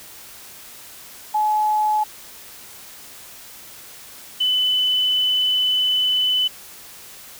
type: tone pair in turn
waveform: sine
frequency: 852 / 3008 Hz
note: G#5 / F#7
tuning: +44 / +28 cents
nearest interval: octave + minor seventh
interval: 2184 cents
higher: second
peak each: -16 dBFS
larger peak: neither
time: 1.34-2.04 / 4.4-6.48 s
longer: second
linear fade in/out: 10 ms
effects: white hiss -41 dBFS RMS until 7.39 s